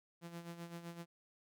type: tone with tremolo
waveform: sawtooth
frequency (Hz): 170.2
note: F3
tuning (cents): -44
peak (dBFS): -40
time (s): 0.21-1.06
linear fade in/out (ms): 50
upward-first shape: sine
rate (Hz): 7.8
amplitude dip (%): 65
effects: none